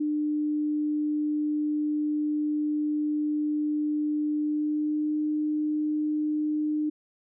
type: tone with pitch glide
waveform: sine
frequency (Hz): 300 to 303.1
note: D4 to D#4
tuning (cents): +37 to -45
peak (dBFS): -24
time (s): 0-6.9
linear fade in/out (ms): 10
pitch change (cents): +18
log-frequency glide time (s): 4.42-5.16
effects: none